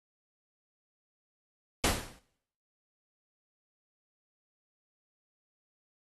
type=noise with exponential decay; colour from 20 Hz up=pink; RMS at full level=-23 dBFS; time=1.84-2.19 s; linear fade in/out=1 ms; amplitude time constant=76 ms; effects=noise-tail reverb RT60 0.7 s tail -21 dB re dry + AAC 32 kbps